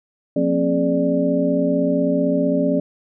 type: tone cluster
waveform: sine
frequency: 178.3 / 233.4 / 269 / 420.3 / 589 Hz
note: F3 / A#3 / C4 / G#4 / D5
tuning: +36 / +2 / +48 / +21 / +5 cents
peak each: -23 / -26 / -19 / -26 / -21 dBFS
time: 0.36-2.8 s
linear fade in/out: 5 ms
effects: none